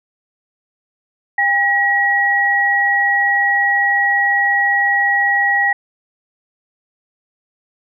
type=tone pair together; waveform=sine; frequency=803.5 / 1911 Hz; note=G5 / A#6; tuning=+43 / +43 cents; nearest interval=octave + minor third; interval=1500 cents; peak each=-18 / -13 dBFS; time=1.38-5.73 s; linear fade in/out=5 ms; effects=none